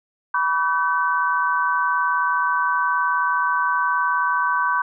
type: tone cluster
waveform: sine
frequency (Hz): 982 / 1141 / 1528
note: B5 / C#6 / G6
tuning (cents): -10 / +50 / -45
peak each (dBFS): -22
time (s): 0.34-4.82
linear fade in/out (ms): 5
effects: none